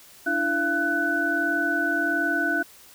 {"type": "tone cluster", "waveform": "sine", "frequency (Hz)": [293.4, 334.8, 684, 1494], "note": ["D4", "E4", "F5", "F#6"], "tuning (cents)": [-2, 27, -36, 16], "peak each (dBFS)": [-29, -30, -30, -23], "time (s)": [0.26, 2.63], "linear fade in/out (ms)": 10, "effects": ["white hiss -50 dBFS RMS until 2.94 s"]}